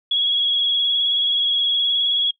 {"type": "tone with vibrato", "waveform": "sine", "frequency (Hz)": 3331, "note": "G#7", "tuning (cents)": 4, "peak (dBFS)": -16, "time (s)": [0.11, 2.31], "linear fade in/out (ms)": 5, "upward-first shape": "sine", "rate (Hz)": 19, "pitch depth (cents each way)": 30, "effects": ["noise-tail reverb RT60 0.1 s tail -22 dB re dry"]}